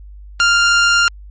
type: tone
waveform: sawtooth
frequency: 1396.9 Hz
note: F6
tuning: in tune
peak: -6 dBFS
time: 0.4-1.08 s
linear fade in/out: 0 ms
effects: added 50 Hz sine -33 dBFS peak until 1.3 s + MP3 32 kbps